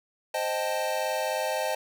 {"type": "chord", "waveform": "square", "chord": "A half-diminished seventh", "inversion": "first", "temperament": "equal", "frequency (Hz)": [523.3, 622.3, 784, 880], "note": ["C5", "Eb5", "G5", "A5"], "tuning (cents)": [0, 0, 0, 0], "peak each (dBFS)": [-33, -31, -35, -34], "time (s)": [0.34, 1.75], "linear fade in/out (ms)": 5, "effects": []}